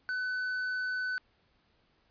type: tone with tanh clipping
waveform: sine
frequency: 1504 Hz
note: F#6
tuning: 28 cents sharp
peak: -32 dBFS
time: 0.09-1.18 s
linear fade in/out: 0 ms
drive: 6 dB
effects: pink hiss -70 dBFS RMS until 2.1 s + resampled to 11025 Hz